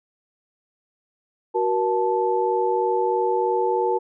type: tone cluster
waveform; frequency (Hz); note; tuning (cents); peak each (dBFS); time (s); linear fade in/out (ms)
sine; 372 / 475.1 / 875; F#4 / A#4 / A5; +9 / +33 / -10; -23; 1.54-3.99; 20
effects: none